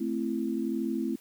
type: chord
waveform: sine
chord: A minor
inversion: none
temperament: equal with one note detuned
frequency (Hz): 220 / 261.6 / 333.7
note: A3 / C4 / E4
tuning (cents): 0 / 0 / +21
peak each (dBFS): -32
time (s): 0-1.16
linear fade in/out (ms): 10
effects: white hiss -58 dBFS RMS until 1.2 s